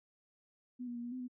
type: tone with pitch steps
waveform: sine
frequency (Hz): 248.5 / 240.9 / 237.6 / 240.6 / 255.2 / 248.8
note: B3 / B3 / A#3 / B3 / C4 / B3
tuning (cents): +11 / -43 / +33 / -45 / -43 / +13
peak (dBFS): -39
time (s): 0.79-1.282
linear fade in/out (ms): 20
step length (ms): 82
effects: none